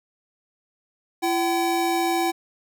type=tone pair together; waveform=square; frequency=338.6 / 765.4 Hz; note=E4 / G5; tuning=+46 / -42 cents; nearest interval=octave + major second; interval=1412 cents; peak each=-24 dBFS; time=1.22-2.32 s; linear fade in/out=20 ms; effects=none